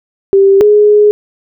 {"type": "tone pair in turn", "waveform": "sine", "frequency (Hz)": [392, 417.7], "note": ["G4", "G#4"], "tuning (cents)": [0, 10], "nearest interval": "minor second", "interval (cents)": 110, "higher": "second", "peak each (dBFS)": -3, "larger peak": "neither", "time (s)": [[0.33, 0.61], [0.61, 1.11]], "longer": "second", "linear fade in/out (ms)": 0, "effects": []}